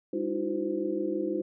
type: tone cluster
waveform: sine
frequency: 201.8 / 303.5 / 329.6 / 369.6 / 514 Hz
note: G#3 / D#4 / E4 / F#4 / C5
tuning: -49 / -43 / 0 / -2 / -31 cents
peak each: -38 / -35 / -31 / -33 / -36 dBFS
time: 0.13-1.42 s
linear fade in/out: 5 ms
effects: none